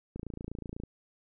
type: click train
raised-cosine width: 3 ms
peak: -26 dBFS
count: 20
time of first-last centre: 0.16-0.836 s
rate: 28.1 Hz
effects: none